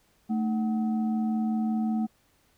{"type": "tone with frequency modulation", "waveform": "sine", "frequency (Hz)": 220.8, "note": "A3", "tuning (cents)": 6, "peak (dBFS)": -24, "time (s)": [0.29, 2.07], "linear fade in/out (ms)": 20, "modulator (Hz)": 527, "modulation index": 0.43, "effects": ["pink hiss -66 dBFS RMS until 2.57 s"]}